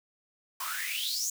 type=noise with high-pass filter sweep; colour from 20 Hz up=white; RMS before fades=-33 dBFS; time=0.6-1.3 s; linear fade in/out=5 ms; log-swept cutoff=1000 to 7000 Hz; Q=8.6; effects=none